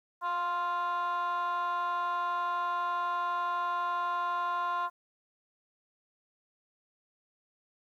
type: tone with frequency modulation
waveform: sine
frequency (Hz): 1048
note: C6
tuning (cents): +2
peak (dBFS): -26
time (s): 0.21-4.9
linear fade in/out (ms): 50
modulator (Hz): 345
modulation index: 0.73
effects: tanh soft clip ceiling -28 dBFS + 11-bit